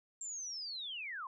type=linear sweep; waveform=sine; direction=down; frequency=7459 to 987.8 Hz; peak=-40 dBFS; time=0.21-1.27 s; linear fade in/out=2 ms; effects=none